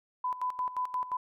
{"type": "tone with tremolo", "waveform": "sine", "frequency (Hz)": 1002, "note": "B5", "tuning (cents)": 25, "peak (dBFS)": -28, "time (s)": [0.24, 1.17], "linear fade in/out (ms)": 5, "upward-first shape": "square", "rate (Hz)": 5.7, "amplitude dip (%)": 75, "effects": []}